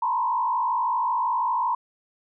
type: tone with frequency modulation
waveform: sine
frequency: 972 Hz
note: B5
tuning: 28 cents flat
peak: -21 dBFS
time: 0.02-1.75 s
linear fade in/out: 5 ms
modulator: 52.7 Hz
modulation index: 1.3
effects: none